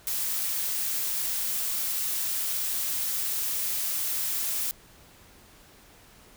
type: noise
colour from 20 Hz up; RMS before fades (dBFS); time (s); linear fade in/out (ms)
blue; -29; 0.07-4.71; 0
effects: pink hiss -54 dBFS RMS until 6.36 s